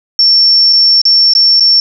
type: tone with dropouts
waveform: sine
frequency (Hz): 5440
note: F8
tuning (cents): -46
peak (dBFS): -4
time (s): 0.19-1.8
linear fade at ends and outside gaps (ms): 1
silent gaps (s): 0.727-0.731 / 1.016-1.053 / 1.336-1.351 / 1.598-1.606
effects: none